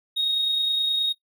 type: tone with amplitude modulation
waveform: triangle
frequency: 3743 Hz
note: A#7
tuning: 6 cents sharp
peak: -16 dBFS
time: 0.16-1.13 s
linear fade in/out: 20 ms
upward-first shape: sine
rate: 29.5 Hz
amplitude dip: 40%
effects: noise-tail reverb RT60 0.1 s tail -18 dB re dry + tanh soft clip ceiling -17 dBFS